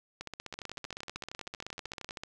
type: two click trains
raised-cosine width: 0.2 ms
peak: -22 / -24 dBFS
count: 33 / 21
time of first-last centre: 0.21-2.235 / 0.54-2.09 s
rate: 15.8 / 12.9 Hz
effects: none